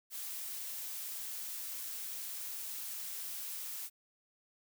blue noise, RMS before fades -42 dBFS, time 0.1-3.9 s, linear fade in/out 50 ms, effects none

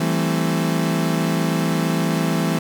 35% pulse chord, A minor seventh, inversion second, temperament equal with one note detuned, 164.81 / 193.75 / 220 / 261.6 Hz, E3 / G3 / A3 / C4, 0 / -20 / 0 / 0 cents, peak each -19 / -24 / -24 / -24 dBFS, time 0-2.59 s, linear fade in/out 5 ms, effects none

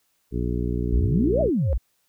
harmonic tone, 60.1 Hz, B1, 46 cents flat, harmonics 1 / 2 / 3 / 4 / 5 / 6 / 7, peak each -26 / -29 / -31 / -32 / -33 / -34 / -34 dBFS, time 0.31-1.51 s, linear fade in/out 50 ms
sine exponential two-way sweep, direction up then down, 47 to 675 to 47 Hz, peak -19 dBFS, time 0.92-1.78 s, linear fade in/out 10 ms, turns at 1.41 s
sine tone with exponential growth, 540 Hz, C#5, 45 cents flat, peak -24 dBFS, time 1.53-1.73 s, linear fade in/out 0 ms, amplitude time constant 43 ms
effects white hiss -69 dBFS RMS until 2.08 s

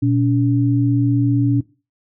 sine tone pair together, 120 / 284.8 Hz, B2 / C#4, -49 / +47 cents, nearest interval octave + minor third, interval 1496 cents, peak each -16 dBFS, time 0.02-1.61 s, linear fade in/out 10 ms, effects noise-tail reverb RT60 0.3 s tail -18 dB re dry

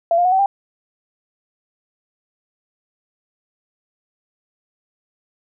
sine tone with pitch steps, 677 / 704.5 / 733.2 / 763 / 794 Hz, E5 / F5 / F#5 / G5 / G5, +46 / +15 / -16 / -47 / +22 cents, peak -12 dBFS, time 0.11-0.46 s, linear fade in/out 2 ms, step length 70 ms, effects none

